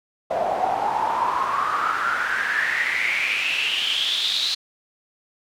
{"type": "noise with band-pass filter sweep", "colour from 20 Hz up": "pink", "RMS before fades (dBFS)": -23, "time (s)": [0.3, 4.55], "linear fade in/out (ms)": 10, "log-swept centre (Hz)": [650, 4100], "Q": 8.7, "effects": []}